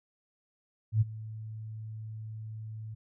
sine tone with ADSR envelope, 109.5 Hz, A2, 8 cents flat, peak -19 dBFS, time 0.92-2.95 s, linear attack 91 ms, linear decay 23 ms, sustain -19 dB, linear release 14 ms, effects none

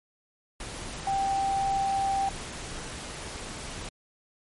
sine tone in noise, 784 Hz, G5, in tune, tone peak -24 dBFS, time 1.07-2.29 s, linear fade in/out 2 ms, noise pink, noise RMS -38 dBFS, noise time 0.6-3.89 s, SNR +11 dB, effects MP3 48 kbps

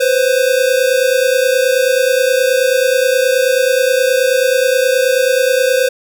square tone pair together, 501.6 / 531 Hz, B4 / C5, +27 / +25 cents, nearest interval minor second, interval 98 cents, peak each -14 dBFS, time 0-5.89 s, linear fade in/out 10 ms, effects none

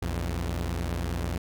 sawtooth tone pair together, 60.06 / 85.4 Hz, B1 / F2, -48 / -38 cents, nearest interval tritone, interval 610 cents, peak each -27 / -27 dBFS, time 0.02-1.38 s, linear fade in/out 5 ms, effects none

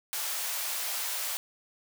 white high-pass noise, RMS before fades -33 dBFS, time 0.13-1.37 s, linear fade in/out 0 ms, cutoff 580 Hz, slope 24 dB/octave, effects none

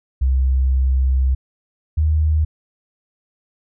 sine tone pair in turn, 65.41 / 77.36 Hz, C2 / D#2, 0 / -9 cents, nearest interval minor third, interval 291 cents, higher second, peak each -13 dBFS, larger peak neither, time 0.21-1.35 / 1.97-2.45 s, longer first, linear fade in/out 10 ms, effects none

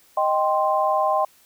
sine chord, C minor, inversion first, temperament equal, 622.3 / 784 / 1046.5 Hz, Eb5 / G5 / C6, 0 / 0 / 0 cents, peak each -22 dBFS, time 0.17-1.25 s, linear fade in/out 5 ms, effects white hiss -56 dBFS RMS until 1.45 s

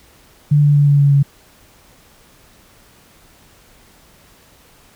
sine tone with pitch steps, 146.83 / 145.56 / 144.31 / 143.06 / 141.83 / 140.6 Hz, D3 / D3 / D3 / D3 / C#3 / C#3, 0 / -15 / -30 / -45 / +40 / +25 cents, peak -8 dBFS, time 0.51-1.23 s, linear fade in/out 10 ms, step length 120 ms, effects pink hiss -49 dBFS RMS until 4.95 s

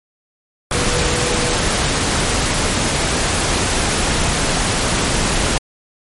sine tone in noise, 489.7 Hz, B4, 15 cents flat, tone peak -24 dBFS, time 0.75-1.56 s, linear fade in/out 2 ms, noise pink, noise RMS -17 dBFS, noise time 0.71-5.58 s, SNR -10 dB, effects MP3 48 kbps

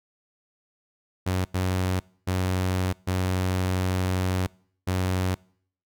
sawtooth tone bursts at uneven times, 92.5 Hz, F#2, in tune, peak -19 dBFS, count 5, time 1.26-1.45 / 1.54-2 / 2.27-2.93 / 3.07-4.47 / 4.87-5.35 s, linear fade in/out 10 ms, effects noise-tail reverb RT60 0.6 s tail -25 dB re dry

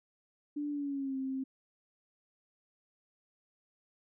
sine tone with pitch glide, 292.7 to 265.3 Hz, D4 to C4, -6 to +24 cents, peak -33 dBFS, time 0.56-1.44 s, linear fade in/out 10 ms, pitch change -170 cents, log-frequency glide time 0.7-1.17 s, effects none

